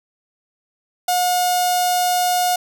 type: tone with notch filter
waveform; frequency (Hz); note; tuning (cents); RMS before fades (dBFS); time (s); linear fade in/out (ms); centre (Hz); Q
sawtooth; 720; F#5; -47; -18; 1.08-2.56; 5; 1800; 0.68
effects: none